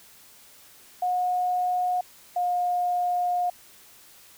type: tone pair in turn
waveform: sine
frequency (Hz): 724 / 713.6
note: F#5 / F5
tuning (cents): -38 / +37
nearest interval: unison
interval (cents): 25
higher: first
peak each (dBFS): -22 / -22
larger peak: neither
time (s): 1.02-2.01 / 2.36-3.5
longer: second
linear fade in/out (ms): 5
effects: white hiss -52 dBFS RMS until 4.37 s